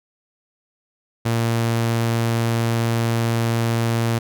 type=tone; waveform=sawtooth; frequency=115.6 Hz; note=A#2; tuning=14 cents flat; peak=-14 dBFS; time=1.25-4.19 s; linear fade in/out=10 ms; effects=none